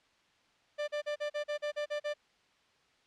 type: tone bursts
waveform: 45% pulse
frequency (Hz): 592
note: D5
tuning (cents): +14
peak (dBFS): -32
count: 10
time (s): 0.78-2.14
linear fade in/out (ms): 20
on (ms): 100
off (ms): 40
effects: white hiss -68 dBFS RMS until 3.06 s + low-pass 4000 Hz 12 dB/octave